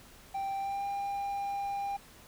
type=tone with pitch glide; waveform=triangle; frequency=784 to 799.5 Hz; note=G5 to G5; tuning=0 to +34 cents; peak=-30 dBFS; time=0.34-1.97 s; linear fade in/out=10 ms; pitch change=+34 cents; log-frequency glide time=0.56-0.85 s; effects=pink hiss -55 dBFS RMS until 2.27 s